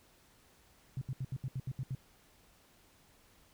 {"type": "tone bursts", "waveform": "sine", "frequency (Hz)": 130.81, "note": "C3", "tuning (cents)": 0, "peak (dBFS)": -34, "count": 9, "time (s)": [0.97, 1.95], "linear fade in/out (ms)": 2, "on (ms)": 44, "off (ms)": 73, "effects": ["pink hiss -65 dBFS RMS until 3.53 s"]}